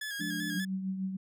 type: tone with vibrato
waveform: sawtooth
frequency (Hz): 1678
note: G#6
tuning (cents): +17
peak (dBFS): -32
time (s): 0.01-0.65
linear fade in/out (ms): 5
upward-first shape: square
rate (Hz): 5.1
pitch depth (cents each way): 43
type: chord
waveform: sine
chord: D diminished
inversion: first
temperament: just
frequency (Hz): 176.2 / 211.4 / 293.7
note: F3 / Ab3 / D4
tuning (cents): +16 / +31 / 0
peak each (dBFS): -38 / -39 / -37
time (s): 0.19-0.59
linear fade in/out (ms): 20
type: tone with tremolo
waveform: sine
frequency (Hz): 190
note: F#3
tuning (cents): +46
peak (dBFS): -29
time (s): 0.55-1.17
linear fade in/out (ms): 10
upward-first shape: triangle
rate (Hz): 6.6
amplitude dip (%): 55
effects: none